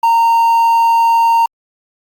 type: tone with quantisation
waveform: triangle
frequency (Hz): 922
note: A#5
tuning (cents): -19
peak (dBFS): -6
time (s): 0.03-1.46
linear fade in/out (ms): 5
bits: 6
effects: Opus 48 kbps